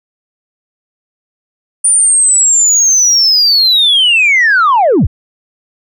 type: linear sweep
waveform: sine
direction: down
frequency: 9397 to 38.63 Hz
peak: -4 dBFS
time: 1.84-5.07 s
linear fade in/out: 10 ms
effects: tanh soft clip ceiling -3 dBFS